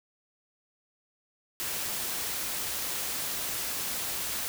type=noise; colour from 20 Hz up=white; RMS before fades=-33 dBFS; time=1.6-4.48 s; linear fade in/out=0 ms; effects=none